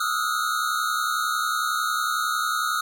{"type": "tone cluster", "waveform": "square", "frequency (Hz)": [1242, 1313, 1433], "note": ["D#6", "E6", "F6"], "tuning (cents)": [-3, -7, 44], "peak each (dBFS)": -28, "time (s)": [0, 2.81], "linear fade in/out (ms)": 5, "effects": []}